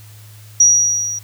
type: tone with level ramp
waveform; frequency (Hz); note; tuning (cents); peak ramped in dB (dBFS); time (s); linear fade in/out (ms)
sine; 5770; F#8; -44; -5 to -22; 0.6-1.19; 5
effects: added 106 Hz sine -38 dBFS peak until 1.23 s + white hiss -46 dBFS RMS until 1.23 s